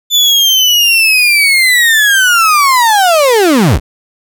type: linear sweep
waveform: 35% pulse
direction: down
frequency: 3520 to 32.7 Hz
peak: -4 dBFS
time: 0.1-3.8 s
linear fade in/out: 50 ms
effects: none